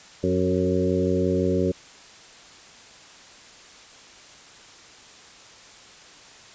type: harmonic tone with a mistuned harmonic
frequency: 91.6 Hz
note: F#2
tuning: 17 cents flat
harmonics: 1 / 2 / 3 / 4 / 5 / 6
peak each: -28 / -26 / -27 / -25 / -27 / -29 dBFS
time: 0.23-1.72 s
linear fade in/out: 10 ms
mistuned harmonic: 4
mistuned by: +27 cents
effects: white hiss -47 dBFS RMS until 6.54 s + resampled to 16000 Hz